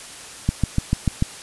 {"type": "click train", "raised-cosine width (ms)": 5, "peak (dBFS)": -5, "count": 6, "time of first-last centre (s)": [0.49, 1.224], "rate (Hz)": 6.81, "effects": ["white hiss -38 dBFS RMS until 1.42 s", "resampled to 24000 Hz"]}